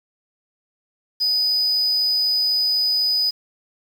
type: tone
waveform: sine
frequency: 4978 Hz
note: D#8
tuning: in tune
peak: -14 dBFS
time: 1.2-3.31 s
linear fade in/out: 20 ms
effects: tanh soft clip ceiling -16 dBFS + 7-bit